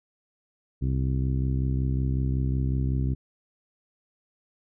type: harmonic tone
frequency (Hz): 65.41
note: C2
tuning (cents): 0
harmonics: 1 / 2 / 3 / 4 / 5 / 6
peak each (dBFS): -26 / -26 / -36 / -34 / -40 / -45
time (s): 0.81-3.15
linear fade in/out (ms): 20
effects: none